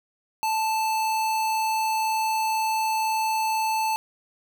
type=tone; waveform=square; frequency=879 Hz; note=A5; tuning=2 cents flat; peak=-23 dBFS; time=0.43-3.96 s; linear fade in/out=0 ms; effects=none